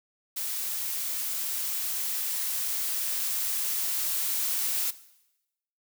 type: noise with level ramp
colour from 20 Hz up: blue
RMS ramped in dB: -32 to -28 dBFS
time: 0.36-4.91 s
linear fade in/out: 10 ms
effects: noise-tail reverb RT60 0.9 s tail -17 dB re dry